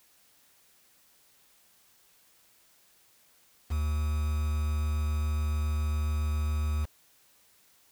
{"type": "tone with quantisation", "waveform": "triangle", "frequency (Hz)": 75.6, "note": "D#2", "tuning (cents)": -49, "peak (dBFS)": -24, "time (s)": [3.7, 6.86], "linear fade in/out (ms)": 20, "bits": 7, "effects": ["white hiss -63 dBFS RMS until 7.91 s"]}